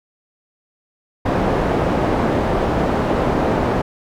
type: low-pass noise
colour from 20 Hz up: white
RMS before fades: -18 dBFS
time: 1.25-3.82 s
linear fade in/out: 10 ms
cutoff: 640 Hz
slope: 12 dB/octave
effects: none